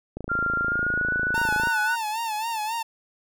click train, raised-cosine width 2 ms, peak -19 dBFS, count 42, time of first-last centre 0.17-1.672 s, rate 27.3 Hz
sine tone with pitch glide, 1390 to 1481.2 Hz, F6 to F#6, -9 to +1 cents, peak -22 dBFS, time 0.29-1.96 s, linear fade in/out 20 ms, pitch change +110 cents, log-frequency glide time 0.62-1.12 s
45% pulse tone with vibrato, 886 Hz, A5, 12 cents sharp, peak -26 dBFS, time 1.34-2.83 s, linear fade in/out 10 ms, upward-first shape sine, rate 3.7 Hz, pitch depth 86 cents each way
effects none

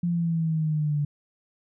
sine exponential sweep, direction down, 174.61 to 145.1 Hz, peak -22 dBFS, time 0.03-1.05 s, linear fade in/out 5 ms, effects none

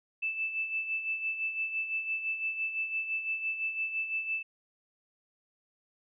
sine tone with tremolo, 2637 Hz, E7, in tune, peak -28 dBFS, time 0.22-4.43 s, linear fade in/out 10 ms, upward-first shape sine, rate 5.9 Hz, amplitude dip 60%, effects none

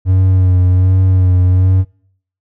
triangle tone with vibrato, 92.5 Hz, F#2, in tune, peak -5 dBFS, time 0.05-1.85 s, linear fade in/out 50 ms, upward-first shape sine, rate 1.3 Hz, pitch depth 30 cents each way, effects noise-tail reverb RT60 0.6 s tail -24 dB re dry

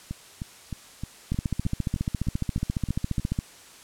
two click trains, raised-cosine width 5 ms, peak -19 / -13 dBFS, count 11 / 31, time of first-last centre 0.11-3.196 / 1.32-3.389 s, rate 3.24 / 14.5 Hz, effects white hiss -49 dBFS RMS until 3.83 s + low-pass 10000 Hz 12 dB/octave

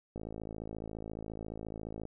click train, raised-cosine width 2 ms, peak -28 dBFS, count 104, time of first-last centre 0.16-2.053 s, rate 54.4 Hz, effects none

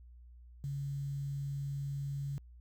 sine tone with quantisation, 140 Hz, C#3, 18 cents sharp, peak -35 dBFS, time 0.64-2.38 s, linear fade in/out 0 ms, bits 10, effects added 60 Hz sine -52 dBFS peak until 2.6 s

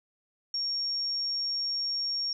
sine tone, 5540 Hz, F8, 15 cents flat, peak -28 dBFS, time 0.54-2.33 s, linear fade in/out 2 ms, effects none

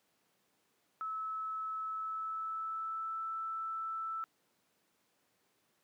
sine tone with pitch glide, 1300 to 1322 Hz, E6 to E6, -24 to +5 cents, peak -36 dBFS, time 1.01-4.24 s, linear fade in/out 0 ms, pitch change +29 cents, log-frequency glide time 1.83-3.25 s, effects pink hiss -75 dBFS RMS until 5.83 s + high-pass 200 Hz 12 dB/octave

